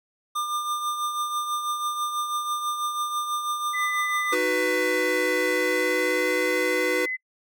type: tone with tremolo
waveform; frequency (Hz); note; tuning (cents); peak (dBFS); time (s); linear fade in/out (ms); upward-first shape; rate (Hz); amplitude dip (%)
square; 1200; D6; +37; -24; 0.35-4.35; 10; triangle; 6.1; 55
type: tone with pitch glide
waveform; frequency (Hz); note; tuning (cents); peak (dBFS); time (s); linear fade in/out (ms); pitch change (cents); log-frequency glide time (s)
sine; 2000 to 2028; B6 to B6; +21 to +45; -26; 3.73-7.17; 20; +24; 5.5-6.34
type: chord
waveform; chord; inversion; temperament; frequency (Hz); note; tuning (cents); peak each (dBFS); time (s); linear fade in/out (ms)
square; B major; first; equal; 311.1 / 370 / 493.9; D#4 / F#4 / B4; 0 / 0 / 0; -31 / -28 / -26; 4.32-7.06; 10
effects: noise-tail reverb RT60 0.1 s tail -23 dB re dry